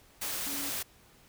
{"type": "tone in noise", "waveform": "sine", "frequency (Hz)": 282.2, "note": "C#4", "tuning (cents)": 31, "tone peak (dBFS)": -41, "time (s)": [0.46, 0.7], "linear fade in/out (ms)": 10, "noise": "white", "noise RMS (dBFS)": -35, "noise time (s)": [0.21, 0.83], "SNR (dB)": -9, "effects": ["pink hiss -60 dBFS RMS until 1.28 s"]}